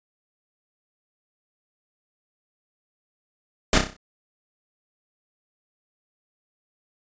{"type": "noise with echo", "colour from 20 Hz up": "pink", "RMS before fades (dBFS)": -17, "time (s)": [3.73, 3.78], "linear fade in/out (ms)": 2, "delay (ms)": 31, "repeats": 6, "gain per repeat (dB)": -6, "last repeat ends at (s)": 3.966, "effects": ["resampled to 16000 Hz"]}